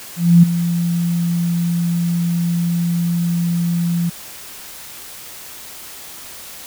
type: tone with ADSR envelope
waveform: sine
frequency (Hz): 171.4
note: F3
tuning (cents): -32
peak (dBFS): -3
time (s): 0.16-4.1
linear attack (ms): 270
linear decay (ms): 10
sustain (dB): -12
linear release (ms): 12
effects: white hiss -35 dBFS RMS until 6.66 s